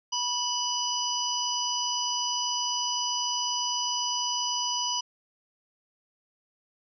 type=harmonic tone with a mistuned harmonic; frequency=987.8 Hz; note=B5; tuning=in tune; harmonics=1 / 3 / 5 / 6; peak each=-32 / -32 / -32 / -32 dBFS; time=0.12-5.01 s; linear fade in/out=10 ms; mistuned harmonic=1; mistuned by=-23 cents; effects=none